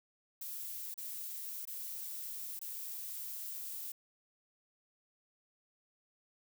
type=noise with dropouts; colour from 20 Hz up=violet; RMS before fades=-43 dBFS; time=0.41-3.92 s; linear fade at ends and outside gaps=5 ms; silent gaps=0.942-0.977 / 1.653-1.673 / 2.592-2.614 s; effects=none